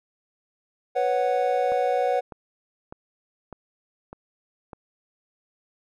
triangle chord, B suspended second, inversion none, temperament equal, 493.9 / 554.4 / 740 Hz, B4 / C#5 / F#5, 0 / 0 / 0 cents, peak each -23 / -24 / -22 dBFS, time 0.95-2.21 s, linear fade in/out 20 ms
click train, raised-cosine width 1 ms, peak -24 dBFS, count 6, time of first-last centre 1.72-4.732 s, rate 1.66 Hz
effects none

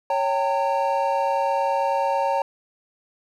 triangle chord, G diminished, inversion second, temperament equal with one note detuned, 554.4 / 784 / 913.1 Hz, Db5 / G5 / Bb5, 0 / 0 / -36 cents, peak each -22 / -24 / -21 dBFS, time 0.1-2.42 s, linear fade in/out 2 ms, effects none

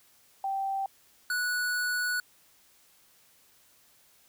sine / square tone pair in turn, 780 / 1472.4 Hz, G5 / F#6, -9 / -9 cents, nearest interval major seventh, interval 1100 cents, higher second, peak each -28 dBFS, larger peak neither, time 0.44-0.86 / 1.3-2.2 s, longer second, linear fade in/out 2 ms, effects white hiss -62 dBFS RMS until 4.28 s

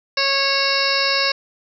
harmonic tone with a mistuned harmonic, 550 Hz, C#5, 14 cents flat, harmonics 1 / 2 / 3 / 4 / 5 / 7 / 8 / 9 / 10, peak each -25 / -25 / -25 / -25 / -25 / -25 / -25 / -25 / -25 dBFS, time 0.17-1.32 s, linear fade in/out 5 ms, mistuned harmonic 10, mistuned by -22 cents, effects none

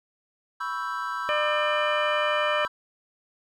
triangle chord, C# half-diminished seventh, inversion third, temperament equal, 987.8 / 1108.7 / 1318.5 / 1568 Hz, B5 / C#6 / E6 / G6, 0 / 0 / 0 / 0 cents, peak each -32 / -34 / -30 / -33 dBFS, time 0.6-2.68 s, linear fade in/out 10 ms
harmonic tone, 600 Hz, D5, 37 cents sharp, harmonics 1 / 2 / 3 / 4 / 5, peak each -26 / -29 / -31 / -32 / -33 dBFS, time 1.29-2.65 s, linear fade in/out 0 ms
effects none

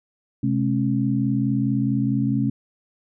sine tone cluster, 128.5 / 213.2 / 272.9 Hz, C3 / G#3 / C#4, -31 / +46 / -27 cents, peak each -23 dBFS, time 0.43-2.5 s, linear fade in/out 5 ms, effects none

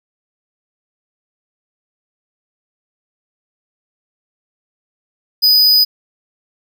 square tone, 4978 Hz, D#8, in tune, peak -8 dBFS, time 5.42-5.85 s, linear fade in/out 20 ms, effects none

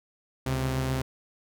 sawtooth tone pair together, 69.3 / 130.97 Hz, C#2 / C3, 0 / +2 cents, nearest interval major seventh, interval 1102 cents, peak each -29 / -23 dBFS, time 0.46-1.02 s, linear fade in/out 5 ms, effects none

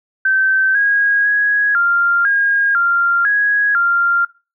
sine tone with pitch steps, 1547 / 1642 / 1662 / 1393 / 1627 / 1389 / 1660 / 1390 Hz, G6 / G#6 / G#6 / F6 / G#6 / F6 / G#6 / F6, -23 / -20 / +1 / -5 / -36 / -10 / -1 / -9 cents, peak -11 dBFS, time 0.25-4.25 s, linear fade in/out 5 ms, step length 500 ms, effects noise-tail reverb RT60 0.3 s tail -21 dB re dry

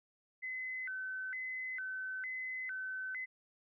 sine tone with vibrato, 1760 Hz, A6, in tune, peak -38 dBFS, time 0.42-3.26 s, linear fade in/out 20 ms, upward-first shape square, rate 1.1 Hz, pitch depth 250 cents each way, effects none

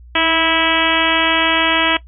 harmonic tone with a mistuned harmonic, 326.7 Hz, E4, 15 cents flat, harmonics 1 / 2 / 3 / 4 / 5 / 6 / 7 / 8 / 9 / 10, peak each -22 / -22 / -22 / -22 / -22 / -22 / -22 / -22 / -22 / -22 dBFS, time 0.15-1.97 s, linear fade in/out 5 ms, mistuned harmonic 1, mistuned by -30 cents, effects noise-tail reverb RT60 0.1 s tail -17 dB re dry + added 60 Hz sine -37 dBFS peak until 2.07 s

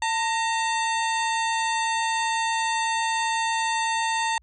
harmonic tone with a mistuned harmonic, 899 Hz, A5, 37 cents sharp, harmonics 1 / 2 / 3 / 4 / 5 / 7 / 8 / 9, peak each -24 / -29 / -33 / -34 / -38 / -39 / -41 / -39 dBFS, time 0.02-4.38 s, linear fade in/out 2 ms, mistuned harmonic 2, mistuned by +67 cents, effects added 60 Hz sine -56 dBFS peak until 4.42 s

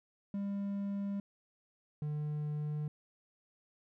triangle tone pair in turn, 200 / 149.83 Hz, G3 / D3, +35 / +35 cents, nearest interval perfect fourth, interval 500 cents, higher first, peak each -32 / -32 dBFS, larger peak neither, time 0.34-1.2 / 2.02-2.88 s, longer neither, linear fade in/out 2 ms, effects none

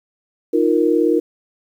sine chord, Eb suspended second, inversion none, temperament just, 311.1 / 350 / 466.7 Hz, Eb4 / F4 / Bb4, 0 / +4 / +2 cents, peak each -17 dBFS, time 0.53-1.2 s, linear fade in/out 10 ms, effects 8-bit

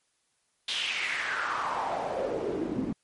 pink noise with band-pass filter sweep, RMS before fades -31 dBFS, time 0.68-2.93 s, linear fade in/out 5 ms, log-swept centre 3500 to 230 Hz, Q 4, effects white hiss -73 dBFS RMS until 3.03 s + MP3 48 kbps

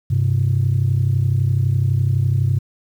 sine tone pair together, 98.88 / 130.81 Hz, G2 / C3, +15 / 0 cents, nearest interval perfect fourth, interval 485 cents, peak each -16 dBFS, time 0.1-2.59 s, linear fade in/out 10 ms, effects tanh soft clip ceiling -9 dBFS + 8-bit

